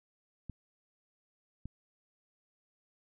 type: clicks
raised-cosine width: 5 ms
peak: -29 dBFS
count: 2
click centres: 0.497 / 1.656 s
effects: none